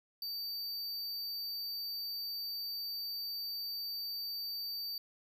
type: tone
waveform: square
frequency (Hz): 4618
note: D8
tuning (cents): -30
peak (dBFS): -38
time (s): 0.22-4.98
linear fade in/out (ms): 2
effects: none